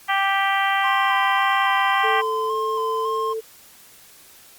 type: harmonic tone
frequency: 392 Hz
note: G4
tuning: in tune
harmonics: 2 / 3 / 4 / 5 / 6 / 7 / 8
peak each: -22 / -24 / -26 / -24 / -31 / -33 / -30 dBFS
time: 0.08-2.22 s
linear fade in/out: 20 ms
type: tone with vibrato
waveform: triangle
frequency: 1046.5 Hz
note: C6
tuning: in tune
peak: -21 dBFS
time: 0.83-3.34 s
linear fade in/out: 20 ms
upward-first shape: square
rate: 1.8 Hz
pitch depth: 29 cents each way
type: tone with pitch glide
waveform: sine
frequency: 440 to 444.6 Hz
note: A4 to A4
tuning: 0 to +18 cents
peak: -24 dBFS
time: 2.03-3.41 s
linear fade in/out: 20 ms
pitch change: +18 cents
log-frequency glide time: 2.67-2.86 s
effects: white hiss -48 dBFS RMS until 4.58 s + Opus 48 kbps